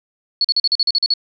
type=tone bursts; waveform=sine; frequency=4391 Hz; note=C#8; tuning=17 cents flat; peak=-12 dBFS; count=10; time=0.41-1.138 s; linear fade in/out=2 ms; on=35 ms; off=42 ms; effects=none